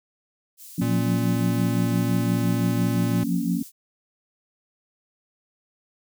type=high-pass noise; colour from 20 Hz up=white; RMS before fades=-43 dBFS; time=0.57-3.72 s; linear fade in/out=50 ms; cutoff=5500 Hz; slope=12 dB/octave
type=chord; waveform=sine; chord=Gb major seventh; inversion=third; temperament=equal with one note detuned; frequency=174.61 / 180.46 / 233.1 / 277.2 Hz; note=F3 / Gb3 / Bb3 / Db4; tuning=0 / -43 / 0 / 0 cents; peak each=-27 dBFS; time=0.78-3.63 s; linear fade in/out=5 ms
type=tone; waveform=square; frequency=116.54 Hz; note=A#2; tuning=in tune; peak=-25 dBFS; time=0.81-3.24 s; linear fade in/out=10 ms
effects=none